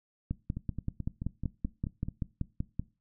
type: two click trains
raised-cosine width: 5 ms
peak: -19 / -23 dBFS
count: 14 / 8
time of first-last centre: 0.31-2.796 / 0.57-2.085 s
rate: 5.23 / 4.62 Hz
effects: noise-tail reverb RT60 0.3 s tail -20 dB re dry